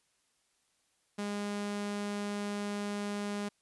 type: tone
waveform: sawtooth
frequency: 204.7 Hz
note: G#3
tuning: 25 cents flat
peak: -30 dBFS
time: 1.18-3.49 s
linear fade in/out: 10 ms
effects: white hiss -74 dBFS RMS until 3.61 s + resampled to 24000 Hz